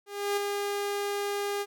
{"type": "tone with ADSR envelope", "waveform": "sawtooth", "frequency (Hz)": 405.5, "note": "G#4", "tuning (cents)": -41, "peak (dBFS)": -21, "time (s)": [0.06, 1.66], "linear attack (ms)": 310, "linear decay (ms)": 9, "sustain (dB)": -4, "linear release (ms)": 46, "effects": []}